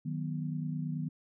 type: chord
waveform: sine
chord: B major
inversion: first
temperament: equal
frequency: 155.56 / 185 / 246.9 Hz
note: D#3 / F#3 / B3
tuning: 0 / 0 / 0 cents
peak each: -34 / -40 / -39 dBFS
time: 0.05-1.09 s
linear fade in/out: 10 ms
effects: none